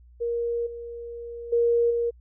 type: tone with level steps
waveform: sine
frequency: 470.8 Hz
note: A#4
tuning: 17 cents sharp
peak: -24 / -34 / -18 / -22 dBFS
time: 0.2-2.11 s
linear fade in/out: 20 ms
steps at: 0.66 / 1.52 / 1.9 s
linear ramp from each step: 10 ms
effects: added 60 Hz sine -49 dBFS peak until 2.2 s